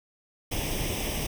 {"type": "noise with comb filter", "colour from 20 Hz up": "pink", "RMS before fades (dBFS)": -30, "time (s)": [0.51, 1.27], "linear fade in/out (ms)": 10, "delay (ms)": 0.35, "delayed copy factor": 0.75, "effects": []}